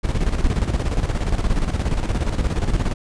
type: noise with tremolo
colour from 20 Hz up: brown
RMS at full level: -18 dBFS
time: 0.03-2.94 s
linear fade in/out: 20 ms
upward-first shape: square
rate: 17 Hz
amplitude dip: 60%
effects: resampled to 22050 Hz